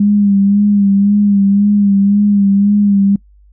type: tone with vibrato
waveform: sine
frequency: 201.8 Hz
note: G#3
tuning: 49 cents flat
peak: -7 dBFS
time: 0-3.16 s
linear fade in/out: 5 ms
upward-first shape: sine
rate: 1.9 Hz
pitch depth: 39 cents each way
effects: noise-tail reverb RT60 0.1 s tail -24 dB re dry + added 50 Hz sine -42 dBFS peak until 3.52 s